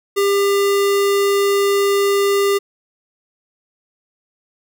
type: tone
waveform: square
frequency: 399.8 Hz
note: G4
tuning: 34 cents sharp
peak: -14 dBFS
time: 0.16-2.59 s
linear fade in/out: 20 ms
effects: none